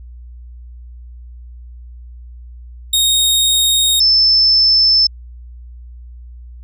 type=tone pair in turn; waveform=sawtooth / sine; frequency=3729 / 5274 Hz; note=A#7 / E8; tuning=0 / 0 cents; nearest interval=tritone; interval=600 cents; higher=second; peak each=-8 dBFS; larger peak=neither; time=2.93-4 / 4-5.07 s; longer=neither; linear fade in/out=5 ms; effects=added 60 Hz sine -32 dBFS peak until 6.63 s